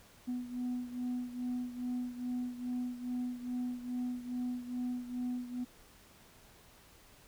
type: beating tone pair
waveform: sine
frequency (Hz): 246.9 / 249.3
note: B3 / B3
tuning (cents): 0 / +16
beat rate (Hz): 2.4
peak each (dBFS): -35 / -39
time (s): 0.27-5.65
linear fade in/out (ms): 20
effects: tanh soft clip ceiling -31 dBFS + pink hiss -60 dBFS RMS until 7.27 s